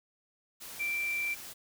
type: tone in noise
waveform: sine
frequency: 2349 Hz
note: D7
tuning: in tune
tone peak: -30 dBFS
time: 0.79-1.35 s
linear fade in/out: 20 ms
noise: white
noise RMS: -45 dBFS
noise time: 0.6-1.54 s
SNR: +12 dB
effects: none